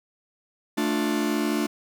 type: chord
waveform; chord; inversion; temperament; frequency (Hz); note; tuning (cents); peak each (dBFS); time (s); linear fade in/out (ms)
45% pulse; D minor; second; just; 220.2 / 293.7 / 352.4; A3 / D4 / F4; +2 / 0 / +16; -27 / -26 / -29; 0.77-1.67; 10
effects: none